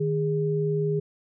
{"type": "tone pair together", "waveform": "sine", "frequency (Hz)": [154.71, 410.4], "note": ["D#3", "G#4"], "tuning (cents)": [-10, -21], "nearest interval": "octave + perfect fourth", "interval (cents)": 1689, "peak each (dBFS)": -25, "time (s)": [0, 1], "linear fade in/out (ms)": 10, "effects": []}